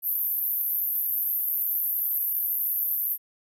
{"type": "band-pass noise", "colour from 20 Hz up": "pink", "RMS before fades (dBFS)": -27, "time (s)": [0.02, 3.18], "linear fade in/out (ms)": 50, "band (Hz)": [12000, 14000], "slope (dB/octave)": 96, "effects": []}